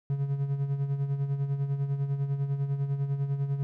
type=tone with tremolo; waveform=triangle; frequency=139.4 Hz; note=C#3; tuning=10 cents sharp; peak=-22 dBFS; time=0.1-3.63 s; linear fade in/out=0 ms; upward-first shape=sine; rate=10 Hz; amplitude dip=60%; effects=none